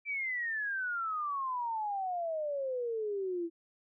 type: exponential sweep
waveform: sine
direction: down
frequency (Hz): 2348 to 329.6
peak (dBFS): -32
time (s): 0.05-3.5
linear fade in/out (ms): 50
effects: none